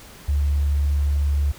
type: tone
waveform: sine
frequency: 71.8 Hz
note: D2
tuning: 39 cents flat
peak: -17 dBFS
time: 0.28-1.52 s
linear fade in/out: 10 ms
effects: pink hiss -44 dBFS RMS until 1.58 s